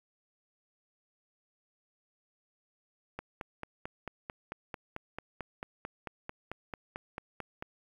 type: click train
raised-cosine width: 0.5 ms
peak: -23 dBFS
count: 21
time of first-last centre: 3.19-7.625 s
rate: 4.51 Hz
effects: 9-bit